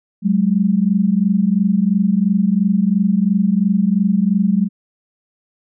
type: tone pair together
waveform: sine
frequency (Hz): 187.18 / 210.1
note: F#3 / G#3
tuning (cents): +20 / +20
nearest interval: major second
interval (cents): 200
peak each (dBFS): -15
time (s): 0.22-4.69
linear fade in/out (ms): 50
effects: none